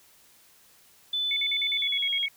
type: tone with pitch glide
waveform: sine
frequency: 3500 to 3285 Hz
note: A7 to G#7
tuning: -10 to -20 cents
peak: -25 dBFS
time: 1.13-2.26 s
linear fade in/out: 5 ms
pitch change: -110 cents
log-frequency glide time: 1.75-2.1 s
type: tone bursts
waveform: sine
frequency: 2217 Hz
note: C#7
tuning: in tune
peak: -28 dBFS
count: 10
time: 1.31-2.283 s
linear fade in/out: 2 ms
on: 55 ms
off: 47 ms
effects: white hiss -58 dBFS RMS until 2.36 s